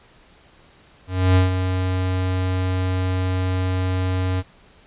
square tone with ADSR envelope, 92.5 Hz, F#2, in tune, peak -12 dBFS, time 1.07-4.43 s, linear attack 290 ms, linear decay 140 ms, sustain -8 dB, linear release 40 ms, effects pink hiss -52 dBFS RMS until 4.86 s + resampled to 8000 Hz

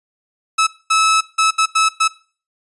sawtooth tone bursts at uneven times, 1300 Hz, E6, 24 cents flat, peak -8 dBFS, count 6, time 0.58-0.67 / 0.9-1.21 / 1.38-1.51 / 1.58-1.66 / 1.75-1.89 / 2-2.08 s, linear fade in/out 10 ms, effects noise-tail reverb RT60 0.4 s tail -19 dB re dry + resampled to 24000 Hz

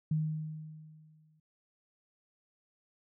sine tone with exponential decay, 155.56 Hz, D#3, in tune, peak -26 dBFS, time 0.11-1.4 s, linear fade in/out 5 ms, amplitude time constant 280 ms, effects none

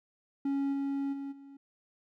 triangle tone with level steps, 277.2 Hz, C#4, in tune, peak -26 / -28 / -34 / -46 dBFS, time 0.45-1.57 s, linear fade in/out 5 ms, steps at 0.72 / 1.12 / 1.31 s, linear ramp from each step 20 ms, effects none

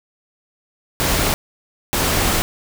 pink noise bursts at uneven times, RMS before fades -18 dBFS, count 2, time 1-1.34 / 1.93-2.42 s, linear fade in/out 0 ms, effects none

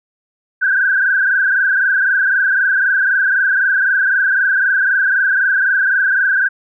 sine tone with frequency modulation, 1559 Hz, G6, 10 cents flat, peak -11 dBFS, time 0.61-6.49 s, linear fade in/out 20 ms, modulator 23.9 Hz, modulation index 3.1, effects none

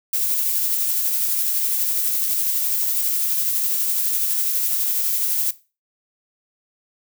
violet noise with tremolo, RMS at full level -20 dBFS, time 0.13-5.51 s, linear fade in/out 5 ms, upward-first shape sine, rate 12 Hz, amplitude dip 25%, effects noise-tail reverb RT60 0.3 s tail -17 dB re dry

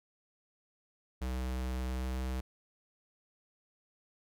square tone with pitch glide, 63.6 to 64.23 Hz, C2 to C2, -48 to -31 cents, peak -34 dBFS, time 1.21-2.41 s, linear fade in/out 10 ms, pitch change +17 cents, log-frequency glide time 1.88-2.2 s, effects none

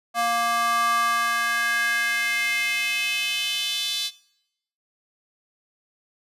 square tone with high-pass filter sweep, 234.2 Hz, A#3, 8 cents sharp, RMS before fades -24 dBFS, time 0.14-4.11 s, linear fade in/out 50 ms, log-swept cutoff 860 to 3800 Hz, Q 3.9, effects noise-tail reverb RT60 0.8 s tail -20 dB re dry + resampled to 32000 Hz

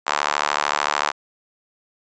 sawtooth tone with high-pass filter, 73.42 Hz, D2, in tune, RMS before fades -22 dBFS, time 0.06-1.12 s, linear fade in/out 20 ms, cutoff 1000 Hz, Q 1.9, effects resampled to 16000 Hz

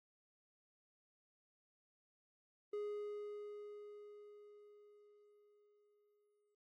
triangle tone with exponential decay, 415.3 Hz, G#4, in tune, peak -37 dBFS, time 2.73-6.55 s, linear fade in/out 5 ms, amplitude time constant 830 ms, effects AAC 48 kbps

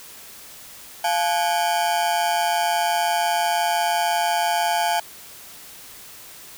40% pulse ring-modulated tone, 779 Hz, G5, 11 cents flat, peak -15 dBFS, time 1.04-5 s, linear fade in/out 5 ms, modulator 82.9 Hz, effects white hiss -42 dBFS RMS until 6.57 s

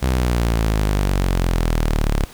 sawtooth exponential sweep, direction down, 65.41 to 34.65 Hz, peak -12 dBFS, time 0.02-2.25 s, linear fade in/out 10 ms, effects pink hiss -42 dBFS RMS until 2.33 s

